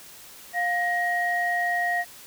sine tone pair together, 706 / 1884.8 Hz, F5 / A#6, +19 / +19 cents, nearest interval octave + perfect fourth, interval 1700 cents, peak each -25 / -24 dBFS, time 0.53-2.05 s, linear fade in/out 50 ms, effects tanh soft clip ceiling -14 dBFS + white hiss -46 dBFS RMS until 2.26 s

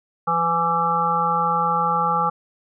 harmonic tone with a mistuned harmonic, 167.2 Hz, E3, 25 cents sharp, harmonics 1 / 3 / 5 / 7 / 8, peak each -29 / -29 / -22 / -21 / -25 dBFS, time 0.27-2.3 s, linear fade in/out 10 ms, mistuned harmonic 1, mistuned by +40 cents, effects none

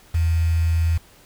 sine tone with quantisation, 82.41 Hz, E2, in tune, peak -16 dBFS, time 0.14-0.98 s, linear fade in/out 10 ms, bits 6, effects pink hiss -51 dBFS RMS until 1.25 s

